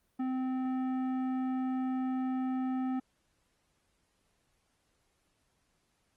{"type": "tone with tanh clipping", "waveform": "sine", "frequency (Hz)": 258.6, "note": "C4", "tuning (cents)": -20, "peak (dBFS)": -32, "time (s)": [0.19, 3], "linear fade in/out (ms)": 10, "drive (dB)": 12, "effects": ["pink hiss -75 dBFS RMS until 6.16 s", "Opus 24 kbps"]}